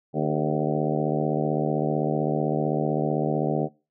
harmonic tone with a mistuned harmonic, 75.7 Hz, D#2, 47 cents flat, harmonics 2 / 3 / 4 / 5 / 6 / 7 / 8 / 9 / 10, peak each -27 / -29 / -30 / -31 / -32 / -32 / -33 / -34 / -34 dBFS, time 0.13-3.69 s, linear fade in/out 50 ms, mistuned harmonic 5, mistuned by +59 cents, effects noise-tail reverb RT60 0.3 s tail -22 dB re dry

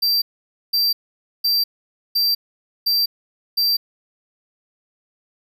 square tone bursts, 4699 Hz, D8, in tune, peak -16 dBFS, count 6, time 0.02-3.77 s, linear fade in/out 10 ms, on 200 ms, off 510 ms, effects none

